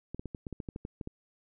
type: clicks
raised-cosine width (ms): 3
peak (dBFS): -25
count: 12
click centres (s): 0.146 / 0.195 / 0.257 / 0.348 / 0.468 / 0.527 / 0.602 / 0.688 / 0.761 / 0.851 / 1.012 / 1.074
effects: none